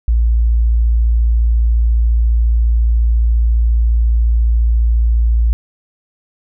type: tone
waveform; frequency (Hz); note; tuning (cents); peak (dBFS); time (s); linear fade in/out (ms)
sine; 57.2; A#1; -32; -9; 0.08-5.53; 0
effects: none